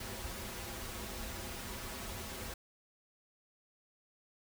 pink noise with comb filter, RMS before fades -43 dBFS, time 0-2.54 s, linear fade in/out 5 ms, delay 6.7 ms, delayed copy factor -0.8, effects none

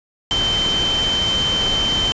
sine tone in noise, 3099 Hz, G7, 21 cents flat, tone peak -17 dBFS, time 0.31-2.12 s, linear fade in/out 0 ms, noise pink, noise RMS -24 dBFS, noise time 0.31-2.12 s, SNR +4 dB, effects resampled to 16000 Hz

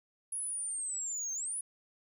sine linear two-way sweep, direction down then up, 10530 to 6272 to 10530 Hz, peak -32 dBFS, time 0.32-1.61 s, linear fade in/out 5 ms, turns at 1.33 s, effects tanh soft clip ceiling -33 dBFS + 12-bit

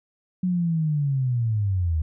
sine linear sweep, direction down, 185 to 75.7 Hz, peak -20 dBFS, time 0.43-2.02 s, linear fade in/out 5 ms, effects none

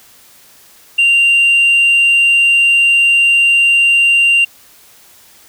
sine tone, 2775 Hz, F7, 12 cents flat, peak -5 dBFS, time 0.98-4.45 s, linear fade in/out 10 ms, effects tanh soft clip ceiling -5 dBFS + white hiss -44 dBFS RMS until 5.48 s

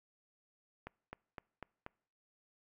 accelerating click train, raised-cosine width 0.5 ms, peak -29 dBFS, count 5, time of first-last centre 0.87-1.864 s, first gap 260 ms, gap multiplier 0.97, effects noise-tail reverb RT60 0.6 s tail -26 dB re dry

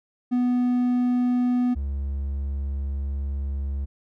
triangle tone pair in turn, 246.9 / 69.28 Hz, B3 / C#2, 0 / 0 cents, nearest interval octave + minor seventh, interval 2200 cents, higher first, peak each -17 / -23 dBFS, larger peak first, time 0.31-1.75 / 1.75-3.86 s, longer second, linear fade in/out 20 ms, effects none

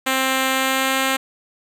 5% pulse tone with pitch glide, 263.6 to 265.9 Hz, C4 to C4, +13 to +28 cents, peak -6 dBFS, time 0.06-1.17 s, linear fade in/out 10 ms, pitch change +15 cents, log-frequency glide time 0.49-0.97 s, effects none

